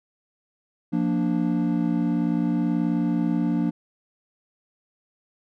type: chord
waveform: triangle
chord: Bb major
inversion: second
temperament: equal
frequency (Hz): 174.61 / 233.1 / 293.7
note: F3 / Bb3 / D4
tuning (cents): 0 / 0 / 0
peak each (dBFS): -23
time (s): 0.92-3.71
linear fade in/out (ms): 20
effects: none